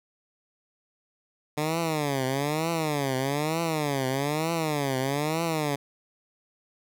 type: tone with vibrato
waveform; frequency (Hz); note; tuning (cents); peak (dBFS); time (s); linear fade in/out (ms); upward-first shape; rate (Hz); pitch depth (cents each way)
10% pulse; 147.6; D3; +9; -17; 1.57-5.76; 10; triangle; 1.1; 240
effects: none